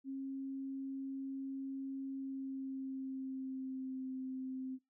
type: tone with pitch glide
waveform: sine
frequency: 270 to 260.7 Hz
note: C#4 to C4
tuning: -45 to -6 cents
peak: -39 dBFS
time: 0.04-4.79 s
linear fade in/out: 50 ms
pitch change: -61 cents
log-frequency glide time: 2.05-4.12 s
effects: noise-tail reverb RT60 0.2 s tail -20 dB re dry